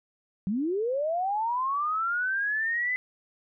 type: linear sweep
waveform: sine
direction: up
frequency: 179.5 to 2029 Hz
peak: -25 dBFS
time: 0.47-2.96 s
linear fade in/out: 0 ms
effects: none